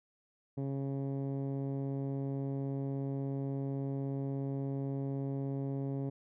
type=tone with low-pass filter; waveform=10% pulse; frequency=137.2 Hz; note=C#3; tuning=17 cents flat; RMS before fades=-36 dBFS; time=0.57-6.1 s; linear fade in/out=10 ms; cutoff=300 Hz; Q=0.61; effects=none